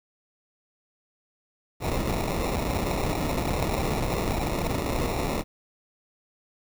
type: noise with sample-and-hold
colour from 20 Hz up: pink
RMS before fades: -27 dBFS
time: 1.8-5.44 s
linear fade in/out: 50 ms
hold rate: 1575 Hz
effects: none